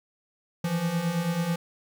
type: beating tone pair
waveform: square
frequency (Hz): 163 / 172.2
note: E3 / F3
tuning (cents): -19 / -24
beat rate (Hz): 9.2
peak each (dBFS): -32 / -27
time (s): 0.64-1.56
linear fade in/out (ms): 5
effects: 10-bit